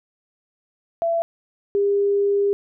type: tone pair in turn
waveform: sine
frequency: 671 / 402.5 Hz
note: E5 / G4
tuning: +31 / +46 cents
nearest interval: major sixth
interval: 885 cents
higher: first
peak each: -18 / -16 dBFS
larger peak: second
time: 1.02-1.22 / 1.75-2.53 s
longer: second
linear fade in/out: 0 ms
effects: none